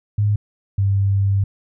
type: tone pair in turn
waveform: sine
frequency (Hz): 103.83 / 98.71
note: G#2 / G2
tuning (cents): 0 / +13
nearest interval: minor second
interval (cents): 87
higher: first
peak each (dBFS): -14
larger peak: neither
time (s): 0.18-0.36 / 0.78-1.44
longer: second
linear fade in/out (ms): 5
effects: none